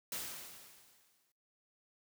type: noise with exponential decay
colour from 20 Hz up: white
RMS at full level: -39 dBFS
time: 0.12-1.32 s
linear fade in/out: 2 ms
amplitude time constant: 260 ms
effects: noise-tail reverb RT60 0.4 s tail -23 dB re dry + high-pass 80 Hz 12 dB/octave